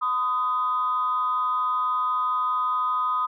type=tone pair together; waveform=sine; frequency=1013.6 / 1246 Hz; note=B5 / D#6; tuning=+45 / +2 cents; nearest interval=major third; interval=357 cents; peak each=-26 / -22 dBFS; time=0.01-3.27 s; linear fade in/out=20 ms; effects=tanh soft clip ceiling -15 dBFS